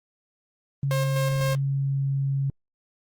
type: tone with pitch glide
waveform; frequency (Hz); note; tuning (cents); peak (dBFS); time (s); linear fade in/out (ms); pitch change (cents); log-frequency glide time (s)
sine; 138.59 to 137.32; C#3 to C#3; 0 to -16; -22; 0.83-2.5; 2; -16; 0.98-2.03
type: tone with tremolo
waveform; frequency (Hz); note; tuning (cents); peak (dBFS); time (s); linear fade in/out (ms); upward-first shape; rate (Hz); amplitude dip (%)
sawtooth; 534; C5; +35; -22; 0.91-1.55; 0; square; 4; 40
effects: Opus 32 kbps